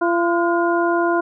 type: harmonic tone with a mistuned harmonic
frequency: 342.2 Hz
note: F4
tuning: 35 cents flat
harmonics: 1 / 2 / 3 / 4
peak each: -18 / -21 / -23 / -24 dBFS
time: 0.01-1.21 s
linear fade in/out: 10 ms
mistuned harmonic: 4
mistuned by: +69 cents
effects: none